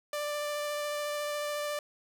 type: tone with vibrato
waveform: sawtooth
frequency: 590 Hz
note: D5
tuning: 8 cents sharp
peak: -28 dBFS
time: 0.13-1.79 s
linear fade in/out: 2 ms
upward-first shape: triangle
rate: 14 Hz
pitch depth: 11 cents each way
effects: none